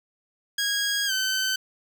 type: tone with pitch glide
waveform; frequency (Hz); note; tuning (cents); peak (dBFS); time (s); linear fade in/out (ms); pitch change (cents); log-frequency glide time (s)
15% pulse; 1642 to 1532; G#6 to G6; -20 to -40; -17; 0.58-1.56; 5; -120; 1.06-1.12
effects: none